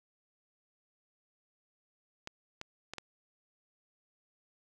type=clicks; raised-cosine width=0.2 ms; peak=-23 dBFS; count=4; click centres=2.274 / 2.614 / 2.936 / 2.983 s; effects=none